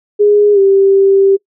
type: tone with pitch glide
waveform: sine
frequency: 413.6 to 391.3 Hz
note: G#4 to G4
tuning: -7 to -3 cents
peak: -5 dBFS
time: 0.19-1.37 s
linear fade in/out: 20 ms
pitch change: -96 cents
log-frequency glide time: 0.53-0.59 s
effects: noise-tail reverb RT60 0.1 s tail -23 dB re dry